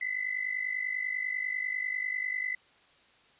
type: tone pair together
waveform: sine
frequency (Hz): 1990.9 / 2041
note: B6 / C7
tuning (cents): +13 / -44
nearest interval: unison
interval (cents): 43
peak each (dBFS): -33 / -33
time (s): 0.01-2.55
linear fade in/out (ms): 5
effects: white hiss -62 dBFS RMS until 3.39 s + resampled to 8000 Hz